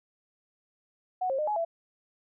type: tone with pitch steps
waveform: sine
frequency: 738 / 536 / 608 / 842 / 668 Hz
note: F#5 / C5 / D#5 / G#5 / E5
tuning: -5 / +42 / -40 / +24 / +23 cents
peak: -26 dBFS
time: 1.21-1.65 s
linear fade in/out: 10 ms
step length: 88 ms
effects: none